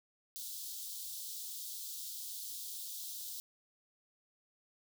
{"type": "high-pass noise", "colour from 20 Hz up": "white", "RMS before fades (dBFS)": -44, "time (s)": [0.36, 3.4], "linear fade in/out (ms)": 0, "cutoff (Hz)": 3400, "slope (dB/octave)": 48, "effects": []}